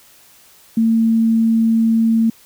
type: tone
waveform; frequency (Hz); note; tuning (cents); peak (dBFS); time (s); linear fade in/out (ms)
sine; 225.9; A3; +46; -11; 0.77-2.3; 5
effects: white hiss -48 dBFS RMS until 2.45 s